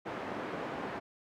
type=band-pass noise; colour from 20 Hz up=pink; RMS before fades=-39 dBFS; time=0.05-1 s; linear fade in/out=20 ms; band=230 to 1500 Hz; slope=12 dB/octave; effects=none